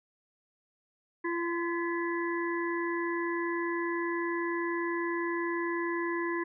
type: harmonic tone with a mistuned harmonic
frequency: 341.3 Hz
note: F4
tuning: 40 cents flat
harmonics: 1 / 3 / 5 / 6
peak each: -31 / -36 / -38 / -39 dBFS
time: 1.24-6.44 s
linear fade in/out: 10 ms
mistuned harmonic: 6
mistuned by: -57 cents
effects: none